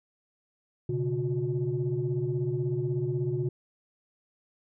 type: tone cluster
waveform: sine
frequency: 125.3 / 141.6 / 360.9 Hz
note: B2 / C#3 / F#4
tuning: +25 / +37 / -43 cents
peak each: -30 dBFS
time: 0.89-3.49 s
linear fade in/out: 5 ms
effects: tanh soft clip ceiling -19 dBFS